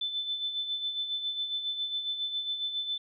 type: tone with tremolo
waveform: sine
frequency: 3520 Hz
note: A7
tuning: in tune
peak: -28 dBFS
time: 0.01-2.98 s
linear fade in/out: 5 ms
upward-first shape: sine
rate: 7.3 Hz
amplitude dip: 55%
effects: none